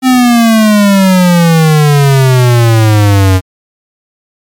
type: exponential sweep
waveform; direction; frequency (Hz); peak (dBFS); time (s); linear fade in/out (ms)
square; down; 261.6 to 92; -4; 0.02-3.41; 50
effects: MP3 96 kbps